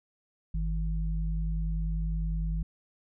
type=tone pair together; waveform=sine; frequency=50.09 / 160.7 Hz; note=G1 / E3; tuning=+38 / -44 cents; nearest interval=octave + minor sixth; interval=2018 cents; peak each=-28 / -34 dBFS; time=0.54-2.63 s; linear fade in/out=5 ms; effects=none